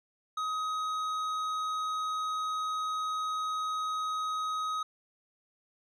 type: tone with tanh clipping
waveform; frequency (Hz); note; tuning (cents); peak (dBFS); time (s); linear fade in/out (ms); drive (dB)
sine; 1262; D#6; +24; -32; 0.37-4.83; 5; 10
effects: none